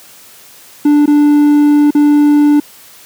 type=tone with dropouts; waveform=triangle; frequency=293.7 Hz; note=D4; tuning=in tune; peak=-3 dBFS; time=0.85-2.6 s; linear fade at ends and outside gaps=5 ms; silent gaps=1.059-1.076 / 1.907-1.949 s; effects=white hiss -39 dBFS RMS until 3.05 s + high-pass 100 Hz 12 dB/octave